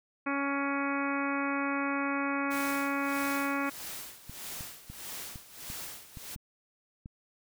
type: harmonic tone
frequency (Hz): 279.2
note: C#4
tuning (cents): +13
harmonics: 1 / 2 / 3 / 4 / 5 / 6 / 7 / 8 / 9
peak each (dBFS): -32 / -39 / -40 / -36 / -37 / -41 / -43 / -40 / -42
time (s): 0.26-3.7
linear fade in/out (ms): 10
type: noise with tremolo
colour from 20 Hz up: white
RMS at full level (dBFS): -40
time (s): 2.5-6.36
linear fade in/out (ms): 20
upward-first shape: sine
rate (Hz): 1.6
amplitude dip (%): 80
type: clicks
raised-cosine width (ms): 5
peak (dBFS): -31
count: 8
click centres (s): 4.296 / 4.608 / 4.9 / 5.358 / 5.701 / 6.172 / 6.361 / 7.059
effects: none